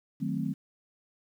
sine chord, D# diminished seventh, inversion none, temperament equal with one note detuned, 155.56 / 185.53 / 220 / 261.6 Hz, D#3 / F#3 / A3 / C4, 0 / +5 / 0 / 0 cents, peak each -34 dBFS, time 0.2-0.54 s, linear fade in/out 20 ms, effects 10-bit

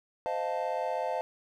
triangle chord, F dominant seventh, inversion second, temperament equal with one note detuned, 516.9 / 622.3 / 698.5 / 880 Hz, C5 / Eb5 / F5 / A5, -21 / 0 / 0 / 0 cents, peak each -33 dBFS, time 0.26-1.21 s, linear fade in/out 0 ms, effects none

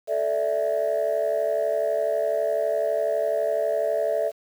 sine chord, A suspended fourth, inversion none, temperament equal, 440 / 587.3 / 659.3 Hz, A4 / D5 / E5, 0 / 0 / 0 cents, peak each -27 / -24 / -23 dBFS, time 0.07-4.32 s, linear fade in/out 50 ms, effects tanh soft clip ceiling -16 dBFS + 8-bit

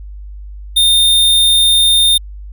square tone, 3636 Hz, A#7, 44 cents flat, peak -8 dBFS, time 0.76-2.18 s, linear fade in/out 10 ms, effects added 50 Hz sine -27 dBFS peak until 2.52 s

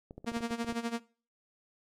clicks, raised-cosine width 2 ms, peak -31 dBFS, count 10, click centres 0.109 / 0.18 / 0.245 / 0.318 / 0.368 / 0.407 / 0.508 / 0.646 / 0.692 / 0.724 s
sawtooth tone with tremolo, 233.1 Hz, A#3, in tune, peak -26 dBFS, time 0.26-1 s, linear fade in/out 20 ms, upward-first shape sine, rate 12 Hz, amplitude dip 80%
effects noise-tail reverb RT60 0.4 s tail -21 dB re dry + low-pass 9000 Hz 12 dB/octave

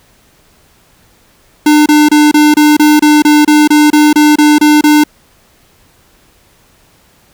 square tone bursts, 300 Hz, D4, 37 cents sharp, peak -4 dBFS, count 15, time 1.66-5.038 s, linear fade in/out 5 ms, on 200 ms, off 27 ms, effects pink hiss -48 dBFS RMS until 7.33 s

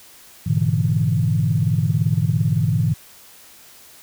sine chord, E dominant seventh, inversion first, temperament equal with one note detuned, 103.83 / 121.21 / 146.83 / 164.81 Hz, G#2 / B2 / D3 / E3, 0 / -32 / 0 / 0 cents, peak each -21 dBFS, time 0.46-2.94 s, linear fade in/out 10 ms, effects tanh soft clip ceiling -5 dBFS + white hiss -46 dBFS RMS until 4.02 s

